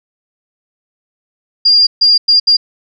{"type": "tone bursts at uneven times", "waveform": "sine", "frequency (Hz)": 4804, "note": "D8", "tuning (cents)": 38, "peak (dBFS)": -5, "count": 4, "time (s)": [[1.65, 1.87], [2.01, 2.18], [2.28, 2.4], [2.47, 2.57]], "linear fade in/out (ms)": 10, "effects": []}